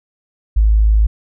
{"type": "tone", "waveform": "sine", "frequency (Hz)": 53.4, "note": "G#1", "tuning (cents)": 49, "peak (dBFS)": -8, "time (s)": [0.56, 1.07], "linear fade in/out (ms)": 10, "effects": []}